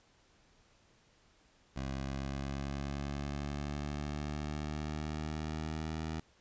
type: linear sweep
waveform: 15% pulse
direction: up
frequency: 67 to 79.6 Hz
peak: -30 dBFS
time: 1.76-6.2 s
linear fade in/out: 5 ms
effects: pink hiss -67 dBFS RMS until 6.4 s + resampled to 16000 Hz